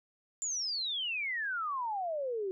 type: exponential sweep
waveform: sine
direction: down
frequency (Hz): 7250 to 368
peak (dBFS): -32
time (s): 0.42-2.51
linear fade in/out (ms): 0
effects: none